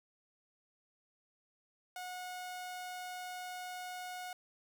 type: tone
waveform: sawtooth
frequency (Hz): 728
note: F#5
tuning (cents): -28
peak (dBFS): -38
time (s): 1.96-4.33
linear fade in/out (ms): 2
effects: none